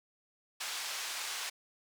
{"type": "band-pass noise", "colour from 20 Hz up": "white", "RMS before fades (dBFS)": -39, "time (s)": [0.6, 1.5], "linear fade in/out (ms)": 10, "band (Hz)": [840, 6300], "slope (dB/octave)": 12, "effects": []}